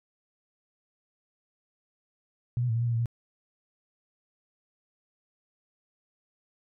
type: tone with pitch steps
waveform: sine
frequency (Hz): 120.7 / 123.7 / 112.2 / 116.9 / 119.6 / 117.8 / 114.8 / 118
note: B2 / B2 / A2 / A#2 / A#2 / A#2 / A#2 / A#2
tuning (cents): -39 / +3 / +34 / +5 / +45 / +19 / -26 / +22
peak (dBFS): -24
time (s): 2.57-3.058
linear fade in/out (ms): 0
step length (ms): 61
effects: none